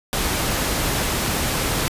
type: noise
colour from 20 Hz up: pink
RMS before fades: -22 dBFS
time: 0.13-1.88 s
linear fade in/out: 0 ms
effects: resampled to 32000 Hz